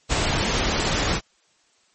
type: noise with ADSR envelope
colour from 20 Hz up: pink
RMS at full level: -19 dBFS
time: 0.09-1.21 s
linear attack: 35 ms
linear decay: 11 ms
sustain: -3 dB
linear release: 61 ms
effects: white hiss -62 dBFS RMS until 1.94 s + MP3 32 kbps